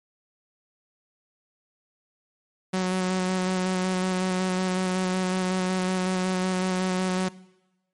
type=tone with vibrato; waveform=sawtooth; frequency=185 Hz; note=F#3; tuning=in tune; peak=-19 dBFS; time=2.73-7.29 s; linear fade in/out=10 ms; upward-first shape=square; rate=5.4 Hz; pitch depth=13 cents each way; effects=noise-tail reverb RT60 1.0 s tail -20 dB re dry + MP3 48 kbps